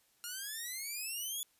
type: exponential sweep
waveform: 5% pulse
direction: up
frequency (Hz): 1400 to 3445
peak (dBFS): -29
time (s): 0.24-1.43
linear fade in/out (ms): 0
effects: white hiss -71 dBFS RMS until 1.59 s + resampled to 32000 Hz